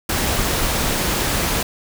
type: noise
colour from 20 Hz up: pink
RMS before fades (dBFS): -20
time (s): 0.09-1.63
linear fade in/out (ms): 5
effects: none